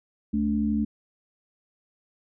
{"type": "harmonic tone", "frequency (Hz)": 72.2, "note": "D2", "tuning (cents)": -29, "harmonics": [1, 3, 4], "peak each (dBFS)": [-33, -23, -29], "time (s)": [0.33, 0.85], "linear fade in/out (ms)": 10, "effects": []}